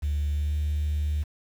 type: tone with pitch glide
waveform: triangle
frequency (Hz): 73.2 to 74.69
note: D2 to D2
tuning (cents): -5 to +30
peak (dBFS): -20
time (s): 0.02-1.24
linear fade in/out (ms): 20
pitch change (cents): +35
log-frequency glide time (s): 0.31-0.55
effects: tanh soft clip ceiling -21 dBFS + 8-bit